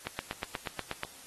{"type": "click train", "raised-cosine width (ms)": 0.3, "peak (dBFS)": -17, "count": 9, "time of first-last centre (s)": [0.07, 1.034], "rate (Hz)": 8.3, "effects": ["white hiss -51 dBFS RMS until 1.26 s", "AAC 32 kbps"]}